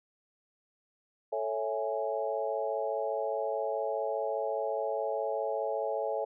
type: chord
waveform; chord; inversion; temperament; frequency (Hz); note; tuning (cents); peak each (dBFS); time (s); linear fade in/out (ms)
sine; A major seventh; none; equal; 440 / 554.4 / 659.3 / 830.6; A4 / C#5 / E5 / G#5; 0 / 0 / 0 / 0; -35 / -34 / -35 / -37; 1.32-6.25; 10
effects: none